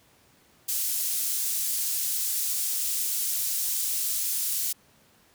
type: high-pass noise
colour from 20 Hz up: pink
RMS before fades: -28 dBFS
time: 0.68-4.73 s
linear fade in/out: 10 ms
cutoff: 7700 Hz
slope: 12 dB/octave
effects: pink hiss -60 dBFS RMS until 5.34 s + high-pass 80 Hz 12 dB/octave